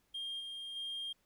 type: tone with level steps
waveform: triangle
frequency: 3212 Hz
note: G7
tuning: 41 cents sharp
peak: -36 / -40 / -36 dBFS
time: 0.14-1.13 s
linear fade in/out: 10 ms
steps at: 0.39 / 0.75 s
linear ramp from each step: 20 ms
effects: tanh soft clip ceiling -33 dBFS + pink hiss -75 dBFS RMS until 1.25 s